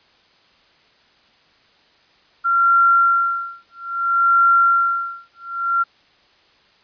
sine tone with tremolo, 1374 Hz, F6, 29 cents flat, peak -10 dBFS, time 2.44-5.84 s, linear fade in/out 20 ms, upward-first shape sine, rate 0.61 Hz, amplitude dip 100%, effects white hiss -55 dBFS RMS until 6.83 s + resampled to 11025 Hz

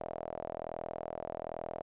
sawtooth tone with band-pass filter, 41.2 Hz, E1, in tune, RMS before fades -41 dBFS, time 0-1.82 s, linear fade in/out 10 ms, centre 640 Hz, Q 5.2, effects resampled to 8000 Hz

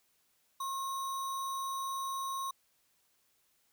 sine tone with sample-and-hold, 1078 Hz, C#6, 49 cents flat, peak -34 dBFS, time 0.6-2.51 s, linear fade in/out 5 ms, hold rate 4900 Hz, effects white hiss -73 dBFS RMS until 3.72 s

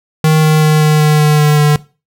square tone with pitch steps, 156.2 / 155.12 / 154.05 / 152.99 / 151.93 / 150.88 / 149.84 / 148.8 Hz, D#3 / D#3 / D#3 / D#3 / D#3 / D3 / D3 / D3, +7 / -5 / -17 / -29 / -41 / +47 / +35 / +23 cents, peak -7 dBFS, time 0.24-1.76 s, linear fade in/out 2 ms, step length 190 ms, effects noise-tail reverb RT60 0.3 s tail -19 dB re dry

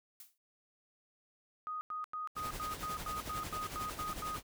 blue noise with exponential decay, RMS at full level -48 dBFS, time 0.2-0.38 s, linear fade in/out 2 ms, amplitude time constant 38 ms
sine tone bursts, 1244.5 Hz, D#6, in tune, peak -37 dBFS, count 12, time 1.67-4.362 s, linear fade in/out 0 ms, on 140 ms, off 92 ms
pink noise with tremolo, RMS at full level -42 dBFS, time 2.35-4.43 s, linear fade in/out 50 ms, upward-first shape sine, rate 11 Hz, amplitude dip 55%
effects none

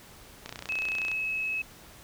click train, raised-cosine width 0.2 ms, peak -20 dBFS, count 21, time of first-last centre 0.46-1.116 s, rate 30.5 Hz
sine tone, 2578 Hz, E7, 39 cents flat, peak -28 dBFS, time 0.69-1.62 s, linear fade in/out 5 ms
effects pink hiss -51 dBFS RMS until 2.03 s

